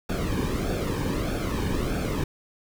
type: noise with flanger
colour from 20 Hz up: brown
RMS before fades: -27 dBFS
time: 0.09-2.24 s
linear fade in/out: 5 ms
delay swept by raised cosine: 1 to 1.51 ms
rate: 1.6 Hz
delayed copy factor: -0.7
effects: none